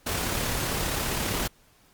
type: noise with amplitude modulation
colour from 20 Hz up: pink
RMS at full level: -27 dBFS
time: 0.06-1.48 s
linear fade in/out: 10 ms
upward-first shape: sine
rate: 35.2 Hz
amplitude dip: 30%
effects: pink hiss -60 dBFS RMS until 1.93 s + Opus 48 kbps